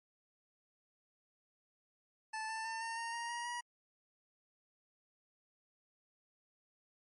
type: tone with pitch steps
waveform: 25% pulse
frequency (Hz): 876 / 887.7 / 899.6 / 911.6 / 923.8 / 936.2 / 948.7 / 961.4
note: A5 / A5 / A5 / A#5 / A#5 / A#5 / A#5 / B5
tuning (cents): -8 / +15 / +38 / -39 / -16 / +7 / +30 / -47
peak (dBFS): -35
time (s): 2.33-3.61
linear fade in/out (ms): 10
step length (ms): 160
effects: MP3 48 kbps